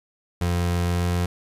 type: tone with pitch glide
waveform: 30% pulse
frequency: 87.31 to 87.97 Hz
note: F2 to F2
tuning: 0 to +13 cents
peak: -18 dBFS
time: 0.41-1.26 s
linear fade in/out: 5 ms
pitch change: +13 cents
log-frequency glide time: 0.86-1.08 s
effects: resampled to 32000 Hz + 10-bit